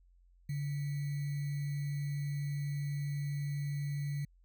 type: tone with sample-and-hold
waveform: sine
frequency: 143.9 Hz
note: D3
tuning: 35 cents flat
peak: -33 dBFS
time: 0.49-4.25 s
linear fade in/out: 5 ms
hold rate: 2100 Hz
effects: added 44 Hz sine -61 dBFS peak until 4.44 s